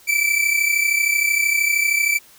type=tone pair together; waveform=45% pulse; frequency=2300 / 2333 Hz; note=D7 / D7; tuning=-37 / -12 cents; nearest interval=unison; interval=25 cents; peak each=-20 / -18 dBFS; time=0.07-2.19 s; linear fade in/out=20 ms; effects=white hiss -49 dBFS RMS until 2.38 s